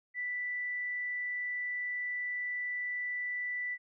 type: tone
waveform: sine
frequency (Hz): 1975.5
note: B6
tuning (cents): 0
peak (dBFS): -33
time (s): 0.14-3.78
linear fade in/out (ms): 50
effects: none